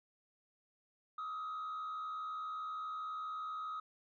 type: tone with frequency modulation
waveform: sine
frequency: 1262 Hz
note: D#6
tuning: 24 cents sharp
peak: -37 dBFS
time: 1.18-3.8 s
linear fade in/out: 5 ms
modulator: 72.4 Hz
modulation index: 0.56
effects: tanh soft clip ceiling -38 dBFS